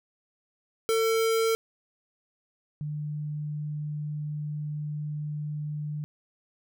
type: tone pair in turn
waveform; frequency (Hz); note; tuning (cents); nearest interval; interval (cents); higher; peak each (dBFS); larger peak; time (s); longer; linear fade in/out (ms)
square / sine; 450.1 / 149.64; A4 / D3; +39 / +33; octave + perfect fifth; 1906; first; -23 / -30; first; 0.89-1.55 / 2.81-6.04; second; 0
effects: none